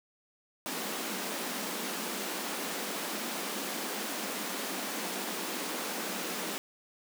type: high-pass noise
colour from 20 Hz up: pink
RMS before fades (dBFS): -36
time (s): 0.66-6.58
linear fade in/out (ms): 0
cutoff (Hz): 180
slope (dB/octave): 96
effects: none